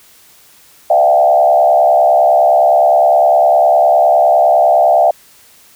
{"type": "tone with frequency modulation", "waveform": "sine", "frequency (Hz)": 688, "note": "F5", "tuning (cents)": -26, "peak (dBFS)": -6, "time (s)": [0.9, 5.11], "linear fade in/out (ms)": 5, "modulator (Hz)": 69.8, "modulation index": 1.3, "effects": ["white hiss -45 dBFS RMS until 5.75 s"]}